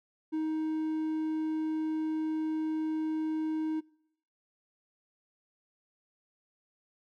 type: tone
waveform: triangle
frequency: 313.9 Hz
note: D#4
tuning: 15 cents sharp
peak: -27 dBFS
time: 0.32-3.81 s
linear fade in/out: 20 ms
effects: noise-tail reverb RT60 0.8 s tail -25 dB re dry

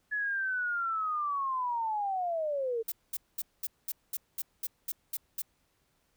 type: linear sweep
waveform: sine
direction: down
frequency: 1709 to 440 Hz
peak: -29 dBFS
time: 0.11-2.83 s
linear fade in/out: 20 ms
type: noise bursts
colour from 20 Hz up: violet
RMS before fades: -34 dBFS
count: 11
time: 2.88-5.42 s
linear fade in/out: 5 ms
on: 40 ms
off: 210 ms
effects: pink hiss -73 dBFS RMS until 6.16 s

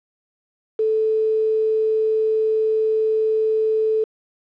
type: tone with quantisation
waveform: sine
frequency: 437.7 Hz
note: A4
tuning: 9 cents flat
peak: -16 dBFS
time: 0.79-4.04 s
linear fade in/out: 5 ms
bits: 6
effects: low-pass 2000 Hz 12 dB/octave

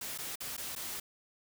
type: noise with dropouts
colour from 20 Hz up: white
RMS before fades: -40 dBFS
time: 0.01-1 s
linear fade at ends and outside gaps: 5 ms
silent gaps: 0.178-0.185 / 0.357-0.404 / 0.568-0.577 / 0.753-0.761 s
effects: none

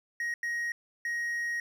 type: tone bursts at uneven times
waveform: triangle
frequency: 1883 Hz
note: A#6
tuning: 17 cents sharp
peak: -28 dBFS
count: 3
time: 0.2-0.34 / 0.43-0.72 / 1.05-1.6 s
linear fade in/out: 2 ms
effects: none

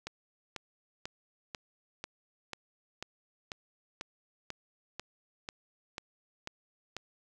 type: click train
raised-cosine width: 0.2 ms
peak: -21 dBFS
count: 15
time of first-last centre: 0.07-6.967 s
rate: 2.03 Hz
effects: none

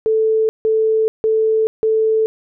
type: tone bursts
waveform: sine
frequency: 440 Hz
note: A4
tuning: in tune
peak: -12 dBFS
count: 4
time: 0.06-2.26 s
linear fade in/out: 0 ms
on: 430 ms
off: 160 ms
effects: none

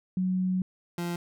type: tone pair in turn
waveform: sine / 30% pulse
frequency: 185 / 172.99 Hz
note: F#3 / F3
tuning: 0 / -16 cents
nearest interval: minor second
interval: 116 cents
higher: first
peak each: -24 / -27 dBFS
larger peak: first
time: 0.17-0.62 / 0.98-1.16 s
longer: first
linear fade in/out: 2 ms
effects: none

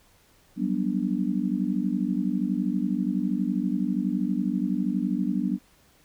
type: chord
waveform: sine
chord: G major seventh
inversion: third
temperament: just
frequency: 183.75 / 196 / 245 / 294 Hz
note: F#3 / G3 / B3 / D4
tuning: -12 / 0 / -14 / +2 cents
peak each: -30 / -28 / -28 / -30 dBFS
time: 0.56-5.59 s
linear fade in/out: 50 ms
effects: pink hiss -60 dBFS RMS until 6.04 s

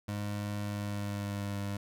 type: tone with pitch glide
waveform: 25% pulse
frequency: 103.1 to 100.45 Hz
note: G#2 to G2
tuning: -12 to +43 cents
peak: -30 dBFS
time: 0.08-1.77 s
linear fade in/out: 5 ms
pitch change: -45 cents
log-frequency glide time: 0.64-1.61 s
effects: none

